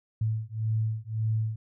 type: beating tone pair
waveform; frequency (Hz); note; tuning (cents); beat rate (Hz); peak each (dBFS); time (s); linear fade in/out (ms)
sine; 109.3 / 111.1; A2 / A2; -11 / +17; 1.8; -29; 0.21-1.56; 5
effects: none